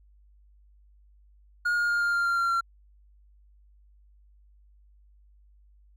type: tone with pitch steps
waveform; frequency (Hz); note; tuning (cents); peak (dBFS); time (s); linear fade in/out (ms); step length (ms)
triangle; 1431 / 1421.9 / 1412.9 / 1404 / 1395.1 / 1386.3 / 1377.5 / 1368.7; F6 / F6 / F6 / F6 / F6 / F6 / F6 / F6; +42 / +31 / +20 / +9 / -2 / -13 / -24 / -35; -21; 1.65-2.61; 10; 120
effects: added 50 Hz sine -55 dBFS peak until 5.96 s